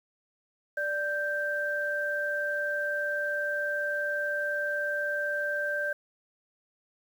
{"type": "tone pair together", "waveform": "sine", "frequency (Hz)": [587.3, 1568], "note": ["D5", "G6"], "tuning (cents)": [0, 0], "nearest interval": "octave + perfect fourth", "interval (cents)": 1700, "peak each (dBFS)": [-32, -29], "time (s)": [0.77, 5.93], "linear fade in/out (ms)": 5, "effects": ["9-bit"]}